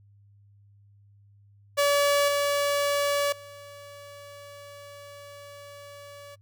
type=tone with level steps; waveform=sawtooth; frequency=572 Hz; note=D5; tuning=46 cents flat; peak=-16 / -19 / -39 dBFS; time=1.77-6.36 s; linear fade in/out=20 ms; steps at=2.28 / 3.32 s; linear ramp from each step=5 ms; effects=noise-tail reverb RT60 0.1 s tail -23 dB re dry + added 101 Hz sine -54 dBFS peak until 6.41 s